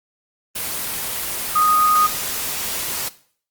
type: tone in noise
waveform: sine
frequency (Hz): 1242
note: D#6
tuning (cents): -3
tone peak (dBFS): -13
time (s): 1.55-2.07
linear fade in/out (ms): 10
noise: white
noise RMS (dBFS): -25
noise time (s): 0.55-3.09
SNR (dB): +9
effects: noise-tail reverb RT60 0.5 s tail -17 dB re dry + Opus 24 kbps